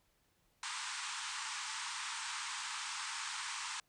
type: band-pass noise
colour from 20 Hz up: pink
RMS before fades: -42 dBFS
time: 0.63-3.8 s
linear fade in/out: 2 ms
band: 860 to 9100 Hz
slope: 96 dB/octave
effects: pink hiss -75 dBFS RMS until 3.88 s